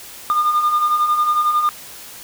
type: beating tone pair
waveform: sine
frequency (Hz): 1204 / 1215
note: D6 / D#6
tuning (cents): +43 / -42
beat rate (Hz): 11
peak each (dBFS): -20 / -13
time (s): 0.3-1.69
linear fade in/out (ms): 0
effects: tanh soft clip ceiling -11 dBFS + white hiss -37 dBFS RMS until 2.23 s